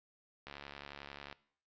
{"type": "click train", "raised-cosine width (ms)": 0.3, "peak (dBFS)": -30, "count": 62, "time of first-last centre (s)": [0.47, 1.327], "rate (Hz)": 71.2, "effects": ["noise-tail reverb RT60 0.6 s tail -20 dB re dry", "resampled to 16000 Hz"]}